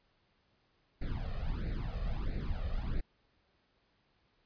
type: noise with flanger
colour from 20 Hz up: brown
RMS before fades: -35 dBFS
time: 1.01-3.01 s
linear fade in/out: 10 ms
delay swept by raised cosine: 0.46 to 1.66 ms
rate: 1.5 Hz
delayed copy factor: +0.9
effects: pink hiss -73 dBFS RMS until 4.45 s + resampled to 11025 Hz

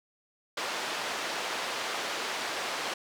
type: band-pass noise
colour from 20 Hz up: pink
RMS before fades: -34 dBFS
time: 0.57-2.94 s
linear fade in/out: 5 ms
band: 540 to 5300 Hz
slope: 12 dB/octave
effects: none

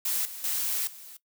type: noise with level steps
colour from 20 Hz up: blue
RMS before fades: -28 / -40 / -29 / -46 dBFS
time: 0.05-1.17 s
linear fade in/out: 5 ms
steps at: 0.25 / 0.44 / 0.87 s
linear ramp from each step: 2 ms
effects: noise-tail reverb RT60 0.1 s tail -18 dB re dry

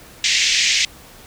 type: band-pass noise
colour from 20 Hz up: pink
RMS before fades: -17 dBFS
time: 0.24-0.85 s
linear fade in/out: 2 ms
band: 2000 to 7000 Hz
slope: 48 dB/octave
effects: pink hiss -43 dBFS RMS until 1.26 s

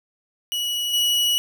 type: tone with level steps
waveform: 40% pulse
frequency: 2928 Hz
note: F#7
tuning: 19 cents flat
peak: -22 / -17 dBFS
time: 0.52-1.38 s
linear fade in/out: 0 ms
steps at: 0.93 s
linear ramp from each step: 10 ms
effects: none

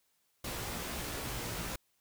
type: noise with comb filter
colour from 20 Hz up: pink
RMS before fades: -39 dBFS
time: 0.44-1.76 s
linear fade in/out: 5 ms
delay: 17 ms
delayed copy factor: +0.6
effects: white hiss -75 dBFS RMS until 2 s

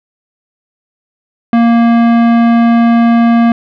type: tone with tanh clipping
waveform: sine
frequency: 233.1 Hz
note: A#3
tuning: in tune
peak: -7 dBFS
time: 1.53-3.52 s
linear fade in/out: 2 ms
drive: 17 dB
effects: none

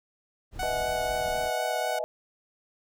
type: noise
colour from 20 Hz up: brown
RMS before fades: -41 dBFS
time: 0.51-1.52 s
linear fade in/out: 50 ms
type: tone with vibrato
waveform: sawtooth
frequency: 740 Hz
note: F#5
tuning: in tune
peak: -26 dBFS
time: 0.59-1.99 s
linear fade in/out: 5 ms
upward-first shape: sine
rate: 4 Hz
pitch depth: 10 cents each way
type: chord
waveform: sine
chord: E major seventh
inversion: second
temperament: equal with one note detuned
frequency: 493.9 / 622.3 / 659.3 / 845.6 Hz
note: B4 / D#5 / E5 / G#5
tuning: 0 / 0 / 0 / +31 cents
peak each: -36 / -31 / -35 / -37 dBFS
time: 0.63-2.04 s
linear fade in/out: 0 ms
effects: none

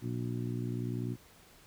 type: harmonic tone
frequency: 60.3 Hz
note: B1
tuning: 41 cents flat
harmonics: 2 / 3 / 4 / 5 / 6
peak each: -35 / -42 / -40 / -42 / -44 dBFS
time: 0.01-1.17 s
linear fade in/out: 50 ms
effects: pink hiss -59 dBFS RMS until 1.66 s

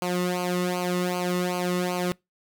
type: tone with flanger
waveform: sawtooth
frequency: 179.3 Hz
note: F3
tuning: 46 cents sharp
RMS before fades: -26 dBFS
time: 0.02-2.12 s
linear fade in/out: 0 ms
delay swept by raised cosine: 0.55 to 1.28 ms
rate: 2.6 Hz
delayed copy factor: -0.85
effects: noise-tail reverb RT60 0.2 s tail -25 dB re dry

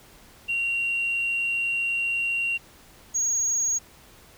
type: tone pair in turn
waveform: sine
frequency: 2756 / 6608 Hz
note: F7 / G#8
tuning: -24 / -10 cents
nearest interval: octave + minor third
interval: 1514 cents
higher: second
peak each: -22 / -20 dBFS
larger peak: second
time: 0.48-2.58 / 3.14-3.79 s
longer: first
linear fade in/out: 20 ms
effects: tanh soft clip ceiling -19 dBFS + pink hiss -52 dBFS RMS until 4.37 s

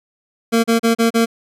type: tone bursts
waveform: 25% pulse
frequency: 229.3 Hz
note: A#3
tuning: 28 cents flat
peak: -8 dBFS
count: 5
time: 0.52-1.26 s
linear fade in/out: 20 ms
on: 120 ms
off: 35 ms
effects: resampled to 32000 Hz

